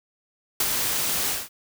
white noise with ADSR envelope, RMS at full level -21 dBFS, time 0.6-1.49 s, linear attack 4 ms, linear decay 40 ms, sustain -4 dB, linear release 190 ms, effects none

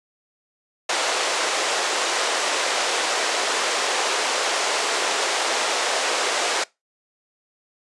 pink band-pass noise, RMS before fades -23 dBFS, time 0.89-6.64 s, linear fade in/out 5 ms, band 440 to 8100 Hz, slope 24 dB/octave, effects noise-tail reverb RT60 0.2 s tail -22 dB re dry + resampled to 24000 Hz

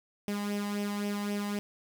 sawtooth tone with flanger, 204.7 Hz, G#3, 25 cents flat, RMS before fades -33 dBFS, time 0.28-1.59 s, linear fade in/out 0 ms, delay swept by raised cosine 0.35 to 1.05 ms, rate 3.8 Hz, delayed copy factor +0.6, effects 9-bit

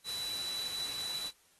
sine tone in noise, 3958 Hz, B7, 3 cents sharp, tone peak -36 dBFS, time 0.04-1.32 s, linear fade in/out 50 ms, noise white, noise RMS -43 dBFS, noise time 0.04-1.32 s, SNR +4 dB, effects white hiss -67 dBFS RMS until 1.59 s + AAC 32 kbps

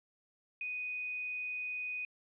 sine tone with quantisation, 2489 Hz, D#7, in tune, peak -36 dBFS, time 0.61-2.05 s, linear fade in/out 2 ms, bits 10, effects resampled to 8000 Hz

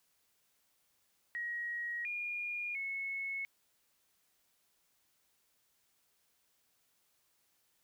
sine tone with pitch steps, 1896 / 2426 / 2194 Hz, A#6 / D#7 / C#7, +29 / -44 / -18 cents, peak -36 dBFS, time 1.35-3.45 s, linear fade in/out 0 ms, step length 700 ms, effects white hiss -75 dBFS RMS until 7.83 s

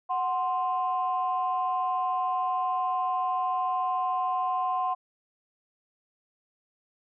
sine tone pair together, 740 / 1046.5 Hz, F#5 / C6, 0 / 0 cents, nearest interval tritone, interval 600 cents, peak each -27 dBFS, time 0.09-4.95 s, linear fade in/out 20 ms, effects tanh soft clip ceiling -18 dBFS

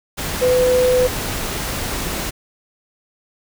sine tone in noise, 503 Hz, B4, 32 cents sharp, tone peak -12 dBFS, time 0.41-1.08 s, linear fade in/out 20 ms, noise pink, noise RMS -24 dBFS, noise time 0.17-2.31 s, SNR +9 dB, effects none

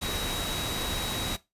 sine tone in noise, 3831 Hz, A#7, 47 cents sharp, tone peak -35 dBFS, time 0.01-1.37 s, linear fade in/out 20 ms, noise pink, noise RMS -32 dBFS, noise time 0.01-1.37 s, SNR -6 dB, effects noise-tail reverb RT60 0.2 s tail -17 dB re dry + resampled to 32000 Hz

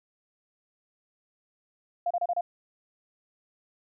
sine tone bursts, 698.5 Hz, F5, in tune, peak -24 dBFS, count 5, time 2.06-2.41 s, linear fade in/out 5 ms, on 46 ms, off 30 ms, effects none

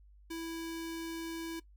square tone with notch filter, 329.6 Hz, E4, in tune, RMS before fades -40 dBFS, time 0.3-1.6 s, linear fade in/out 10 ms, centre 660 Hz, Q 0.62, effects noise-tail reverb RT60 0.1 s tail -18 dB re dry + added 50 Hz sine -56 dBFS peak until 1.76 s

